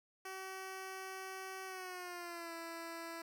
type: tone with pitch glide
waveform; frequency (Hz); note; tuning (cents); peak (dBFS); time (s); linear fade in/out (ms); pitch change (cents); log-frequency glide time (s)
10% pulse; 380 to 332.7; F#4 to E4; +46 to +16; -36; 0.25-3.22; 5; -230; 1.65-2.53
effects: none